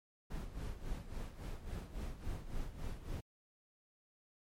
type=noise with tremolo; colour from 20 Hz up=brown; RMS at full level=-40 dBFS; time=0.3-3.21 s; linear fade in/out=10 ms; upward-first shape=sine; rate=3.6 Hz; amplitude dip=70%; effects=MP3 64 kbps